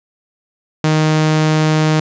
sawtooth tone, 155.56 Hz, D#3, in tune, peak -7 dBFS, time 0.84-2 s, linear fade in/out 2 ms, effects resampled to 16000 Hz + 8-bit

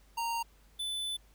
square tone pair in turn, 927 / 3500 Hz, A#5 / A7, -10 / -10 cents, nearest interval octave + major seventh, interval 2300 cents, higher second, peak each -32 / -34 dBFS, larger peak first, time 0.17-0.43 / 0.79-1.17 s, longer second, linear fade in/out 10 ms, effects added 50 Hz sine -60 dBFS peak until 1.34 s + pink hiss -66 dBFS RMS until 1.34 s

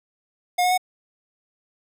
square tone with pitch steps, 717 / 726.6 / 736.3 Hz, F5 / F#5 / F#5, +45 / -32 / -9 cents, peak -18 dBFS, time 0.58-0.778 s, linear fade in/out 10 ms, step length 66 ms, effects none

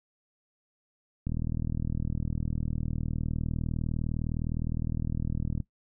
click train, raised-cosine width 5 ms, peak -19 dBFS, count 173, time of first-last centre 1.27-5.602 s, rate 39.7 Hz, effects noise-tail reverb RT60 0.1 s tail -18 dB re dry

